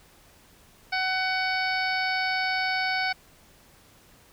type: harmonic tone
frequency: 750 Hz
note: F#5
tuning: 23 cents sharp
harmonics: 1 / 2 / 3 / 4 / 5 / 6 / 7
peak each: -29 / -29 / -29 / -41 / -41 / -35 / -38 dBFS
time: 0.92-3.13 s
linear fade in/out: 10 ms
effects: pink hiss -56 dBFS RMS until 4.32 s